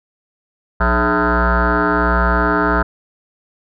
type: tone with frequency modulation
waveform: sine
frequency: 659.3 Hz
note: E5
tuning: in tune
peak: -11 dBFS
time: 0.8-2.83 s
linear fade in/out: 10 ms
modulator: 120 Hz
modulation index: 7.4
effects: tanh soft clip ceiling -7 dBFS